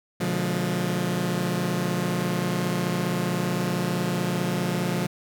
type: chord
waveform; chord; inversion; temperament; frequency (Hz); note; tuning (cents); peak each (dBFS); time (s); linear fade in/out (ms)
sawtooth; B diminished seventh; none; just; 123.47 / 148.16 / 177.8 / 213.4; B2 / D3 / F3 / Ab3; 0 / +16 / +31 / +47; -28 / -27 / -22 / -28; 0.2-5.07; 10
effects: none